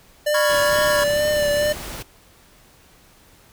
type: tone with vibrato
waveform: square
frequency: 592 Hz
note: D5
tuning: 14 cents sharp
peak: -18 dBFS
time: 0.26-1.73 s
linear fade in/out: 10 ms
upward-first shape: triangle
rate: 2.2 Hz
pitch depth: 31 cents each way
type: chord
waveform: 45% pulse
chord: C# dominant seventh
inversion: third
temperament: equal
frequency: 987.8 / 1108.7 / 1396.9 / 1661.2 Hz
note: B5 / C#6 / E#6 / G#6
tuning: 0 / 0 / 0 / 0 cents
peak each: -27 / -26 / -29 / -24 dBFS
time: 0.34-1.04 s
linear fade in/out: 5 ms
type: noise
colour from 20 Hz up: pink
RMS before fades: -33 dBFS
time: 0.49-2.03 s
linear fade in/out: 10 ms
type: click train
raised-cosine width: 3 ms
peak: -24 dBFS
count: 35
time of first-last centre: 0.73-1.716 s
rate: 34.5 Hz
effects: pink hiss -52 dBFS RMS until 3.52 s